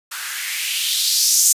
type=noise with band-pass filter sweep; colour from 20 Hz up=violet; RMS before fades=-19 dBFS; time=0.11-1.53 s; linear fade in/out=10 ms; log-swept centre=1300 to 7100 Hz; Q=2.9; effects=resampled to 32000 Hz